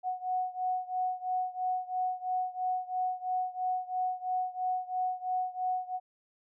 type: beating tone pair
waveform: sine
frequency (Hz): 736 / 739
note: F#5 / F#5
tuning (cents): -9 / -2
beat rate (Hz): 3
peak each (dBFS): -32 / -34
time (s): 0.03-6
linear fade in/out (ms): 50
effects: none